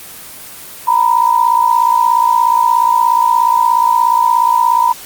sine tone pair together, 932.3 / 989.2 Hz, A#5 / B5, 0 / +3 cents, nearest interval minor second, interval 103 cents, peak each -11 dBFS, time 0.87-4.93 s, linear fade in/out 10 ms, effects white hiss -32 dBFS RMS until 5.05 s + Opus 24 kbps

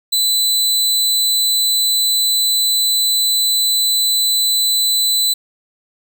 sawtooth tone, 4000 Hz, B7, 21 cents sharp, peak -10 dBFS, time 0.12-5.34 s, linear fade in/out 10 ms, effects none

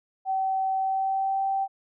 sine tone with pitch glide, 766 to 778 Hz, G5 to G5, -40 to -13 cents, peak -23 dBFS, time 0.25-1.68 s, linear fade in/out 50 ms, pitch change +27 cents, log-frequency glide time 0.76-1.43 s, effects none

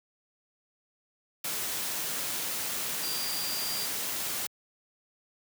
sine tone in noise, 4752 Hz, D8, 20 cents sharp, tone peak -35 dBFS, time 3.03-3.86 s, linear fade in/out 5 ms, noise white, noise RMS -33 dBFS, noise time 1.44-4.47 s, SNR -5 dB, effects high-pass 100 Hz 12 dB/octave

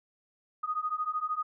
sine beating tone pair, 1236 / 1249 Hz, D#6 / D#6, -12 / +6 cents, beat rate 13 Hz, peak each -33 / -32 dBFS, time 0.63-1.43 s, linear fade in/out 10 ms, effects none

